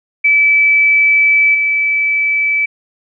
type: tone with level steps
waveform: sine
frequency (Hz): 2306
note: D7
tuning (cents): -32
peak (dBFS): -7 / -11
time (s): 0.24-2.66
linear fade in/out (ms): 10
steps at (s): 1.54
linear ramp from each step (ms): 10
effects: none